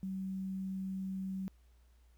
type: tone with quantisation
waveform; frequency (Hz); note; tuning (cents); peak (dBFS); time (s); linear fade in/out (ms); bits
sine; 190.5; G3; -49; -36; 0.03-1.48; 0; 11
effects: added 60 Hz sine -61 dBFS peak until 2.17 s + pink hiss -75 dBFS RMS until 2.17 s